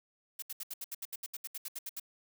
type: noise bursts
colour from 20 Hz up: blue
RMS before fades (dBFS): -40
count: 16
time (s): 0.39-1.998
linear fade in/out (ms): 5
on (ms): 33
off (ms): 72
effects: none